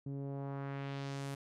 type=tone with low-pass filter sweep; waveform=sawtooth; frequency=138.59 Hz; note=C#3; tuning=in tune; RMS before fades=-41 dBFS; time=0.06-1.35 s; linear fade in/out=5 ms; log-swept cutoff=280 to 12000 Hz; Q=1.2; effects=none